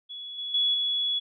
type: tone with level steps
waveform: sine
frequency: 3385 Hz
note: G#7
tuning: 32 cents sharp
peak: -36 / -31 / -21 / -24 dBFS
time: 0.09-1.2 s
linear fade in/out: 20 ms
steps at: 0.38 / 0.54 / 0.74 s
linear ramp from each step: 5 ms
effects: none